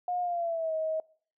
sine tone with pitch glide, 716 to 634.2 Hz, F5 to D#5, +43 to +33 cents, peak -28 dBFS, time 0.08-1 s, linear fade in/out 2 ms, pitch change -210 cents, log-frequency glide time 0.21-0.74 s, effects noise-tail reverb RT60 0.5 s tail -23 dB re dry

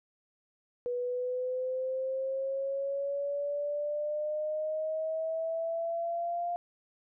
sine exponential sweep, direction up, 486.9 to 700 Hz, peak -30 dBFS, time 0.86-6.56 s, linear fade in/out 0 ms, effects none

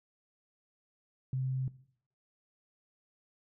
sine tone, 130.81 Hz, C3, in tune, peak -30 dBFS, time 1.33-1.68 s, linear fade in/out 2 ms, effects noise-tail reverb RT60 0.6 s tail -18 dB re dry

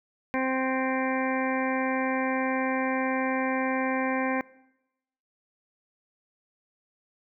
harmonic tone, 261.6 Hz, C4, in tune, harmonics 1 / 2 / 3 / 4 / 6 / 7 / 8 / 9, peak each -28 / -31 / -33 / -34 / -36 / -36 / -37 / -38 dBFS, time 0.34-4.41 s, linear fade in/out 0 ms, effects noise-tail reverb RT60 0.9 s tail -22 dB re dry

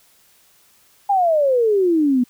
sine exponential sweep, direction down, 824 to 239.4 Hz, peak -13 dBFS, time 1.09-2.24 s, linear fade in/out 10 ms, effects white hiss -55 dBFS RMS until 2.29 s

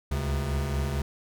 square tone cluster, 67.3 / 71.7 / 135.4 Hz, C2 / D2 / C#3, +49 / -41 / -40 cents, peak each -36 / -29 / -32 dBFS, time 0.11-1.02 s, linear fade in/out 5 ms, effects none

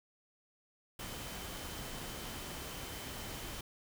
sine tone in noise, 3069 Hz, G7, 37 cents flat, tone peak -54 dBFS, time 0.99-3.61 s, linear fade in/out 5 ms, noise pink, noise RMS -44 dBFS, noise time 0.99-3.61 s, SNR -13 dB, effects none

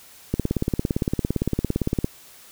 click train, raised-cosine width 3 ms, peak -8 dBFS, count 31, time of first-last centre 0.34-2.045 s, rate 17.6 Hz, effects white hiss -48 dBFS RMS until 2.51 s

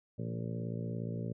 harmonic tone with a mistuned harmonic, 57.2 Hz, A#1, 32 cents flat, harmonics 2 / 3 / 4 / 5 / 6 / 7 / 8 / 9 / 10, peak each -38 / -40 / -43 / -51 / -51 / -48 / -48 / -54 / -51 dBFS, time 0.18-1.33 s, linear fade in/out 10 ms, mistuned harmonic 2, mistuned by +53 cents, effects none

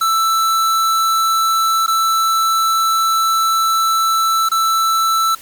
square tone with dropouts, 1324 Hz, E6, 7 cents sharp, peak -13 dBFS, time 0.01-5.35 s, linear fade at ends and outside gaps 5 ms, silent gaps 1.864-1.878 / 4.489-4.515 s, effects white hiss -39 dBFS RMS until 5.41 s + MP3 96 kbps

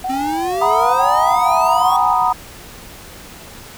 sine tone with vibrato, 733 Hz, F#5, 16 cents flat, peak -19 dBFS, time 0.04-2.14 s, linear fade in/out 5 ms, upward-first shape sine, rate 1.1 Hz, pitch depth 190 cents each way
square exponential sweep, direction up, 261.6 to 1137 Hz, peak -22 dBFS, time 0.09-1.97 s, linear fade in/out 10 ms
sine chord, B major seventh, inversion second, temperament equal with one note detuned, 740 / 932.3 / 987.8 / 1240.9 Hz, F#5 / A#5 / B5 / D#6, 0 / 0 / 0 / -5 cents, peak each -18 dBFS, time 0.61-2.33 s, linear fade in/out 10 ms
effects pink hiss -37 dBFS RMS until 3.77 s

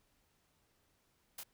white noise with echo, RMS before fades -45 dBFS, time 1.38-1.41 s, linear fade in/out 5 ms, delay 25 ms, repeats 1, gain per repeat -3 dB, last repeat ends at 1.435 s, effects pink hiss -75 dBFS RMS until 1.53 s

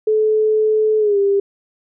sine tone with pitch glide, 432.2 to 398.6 Hz, A4 to G4, -31 to +29 cents, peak -12 dBFS, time 0.07-1.4 s, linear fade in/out 5 ms, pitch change -140 cents, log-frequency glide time 0.99-1.18 s, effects none

